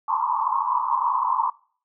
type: band-pass noise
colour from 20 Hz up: white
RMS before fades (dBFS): -23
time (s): 0.08-1.5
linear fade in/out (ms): 5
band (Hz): 900 to 1100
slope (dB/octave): 96
effects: noise-tail reverb RT60 0.5 s tail -24 dB re dry

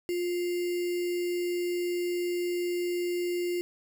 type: tone with sample-and-hold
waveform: sine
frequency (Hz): 352.7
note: F4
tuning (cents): +17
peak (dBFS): -27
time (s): 0.09-3.61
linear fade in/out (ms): 0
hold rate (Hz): 2450
effects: none

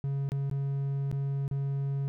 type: tone with dropouts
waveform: triangle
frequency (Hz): 138.59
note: C#3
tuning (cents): 0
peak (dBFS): -26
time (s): 0.04-2.08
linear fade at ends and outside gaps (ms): 0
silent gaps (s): 0.29-0.319 / 0.498-0.513 / 1.114-1.126 / 1.479-1.512
effects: none

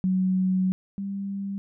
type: tone pair in turn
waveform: sine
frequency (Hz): 186.5 / 197.59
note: F#3 / G3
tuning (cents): +14 / +14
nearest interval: minor second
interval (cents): 100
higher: second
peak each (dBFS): -20 / -28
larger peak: first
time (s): 0.04-0.72 / 0.98-1.58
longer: first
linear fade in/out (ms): 0
effects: none

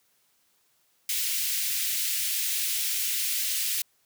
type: high-pass noise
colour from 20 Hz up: white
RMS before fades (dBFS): -28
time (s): 1.09-3.82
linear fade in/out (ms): 2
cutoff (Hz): 2100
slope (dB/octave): 24
effects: white hiss -68 dBFS RMS until 4.05 s + high-pass 80 Hz 12 dB/octave

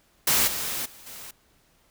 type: noise with level steps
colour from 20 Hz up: white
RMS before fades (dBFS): -21 / -30 / -48 / -41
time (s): 0.27-1.31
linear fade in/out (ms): 5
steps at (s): 0.47 / 0.85 / 1.06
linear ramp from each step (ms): 10
effects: pink hiss -63 dBFS RMS until 1.9 s

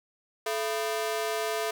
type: ring-modulated tone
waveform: sawtooth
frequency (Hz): 554.4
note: C#5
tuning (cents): 0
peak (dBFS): -21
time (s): 0.46-1.71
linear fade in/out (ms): 5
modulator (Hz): 120
effects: none

